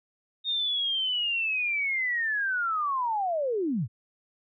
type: linear sweep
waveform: sine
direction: down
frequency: 3704 to 92.5 Hz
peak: -25 dBFS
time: 0.44-3.88 s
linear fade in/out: 50 ms
effects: none